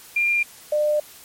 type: tone pair in turn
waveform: sine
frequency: 2395 / 599.9 Hz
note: D7 / D5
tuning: +33 / +37 cents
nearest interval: 2 octaves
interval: 2396 cents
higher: first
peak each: -17 dBFS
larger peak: neither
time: 0.16-0.43 / 0.72-1 s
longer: second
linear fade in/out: 5 ms
effects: white hiss -45 dBFS RMS until 1.24 s + MP3 64 kbps